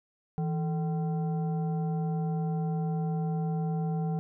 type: tone with frequency modulation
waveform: sine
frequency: 162.7 Hz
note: E3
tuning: 22 cents flat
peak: -27 dBFS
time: 0.38-4.19 s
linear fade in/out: 0 ms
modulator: 603 Hz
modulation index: 0.48
effects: none